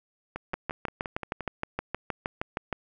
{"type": "two click trains", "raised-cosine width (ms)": 0.5, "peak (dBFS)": [-19, -14], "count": [7, 15], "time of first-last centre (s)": [[0.36, 1.407], [0.54, 2.728]], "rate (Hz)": [5.73, 6.4], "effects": []}